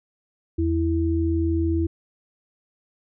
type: tone pair together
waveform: sine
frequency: 82.41 / 329.6 Hz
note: E2 / E4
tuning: 0 / 0 cents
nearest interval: 2 octaves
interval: 2400 cents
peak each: -22 dBFS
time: 0.58-1.87 s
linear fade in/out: 10 ms
effects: none